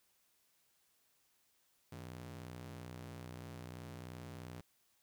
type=ring-modulated tone; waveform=sawtooth; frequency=123.47 Hz; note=B2; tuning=in tune; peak=-40 dBFS; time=1.92-4.61 s; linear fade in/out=0 ms; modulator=31.5 Hz; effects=white hiss -75 dBFS RMS until 5.02 s